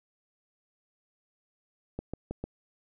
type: clicks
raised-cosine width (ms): 2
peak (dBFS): -21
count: 4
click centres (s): 1.99 / 2.136 / 2.31 / 2.44
effects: none